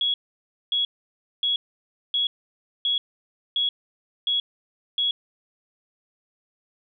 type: tone bursts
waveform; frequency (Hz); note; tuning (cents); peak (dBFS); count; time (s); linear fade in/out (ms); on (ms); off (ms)
sine; 3342; G#7; +10; -20; 8; 0.01-5.11; 2; 130; 580
effects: none